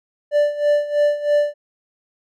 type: tone with tremolo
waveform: triangle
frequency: 587.3 Hz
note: D5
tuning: in tune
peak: -10 dBFS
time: 0.31-1.54 s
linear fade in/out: 50 ms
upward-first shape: sine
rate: 3.1 Hz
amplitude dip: 80%
effects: none